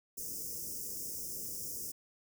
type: band-stop noise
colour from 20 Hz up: white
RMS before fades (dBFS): -41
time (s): 0.17-1.92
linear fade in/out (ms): 10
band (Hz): 520 to 5100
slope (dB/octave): 96
effects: none